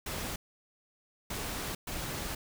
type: noise bursts at uneven times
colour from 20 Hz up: pink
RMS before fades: -37 dBFS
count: 3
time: 0.06-0.36 / 1.3-1.75 / 1.87-2.35 s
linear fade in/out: 5 ms
effects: none